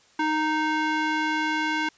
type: tone with band-pass filter sweep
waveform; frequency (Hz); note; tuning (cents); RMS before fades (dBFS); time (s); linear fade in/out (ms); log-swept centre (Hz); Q
square; 310; D#4; -6; -25; 0.19-1.89; 5; 1200 to 1800; 1
effects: white hiss -58 dBFS RMS until 1.97 s + resampled to 16000 Hz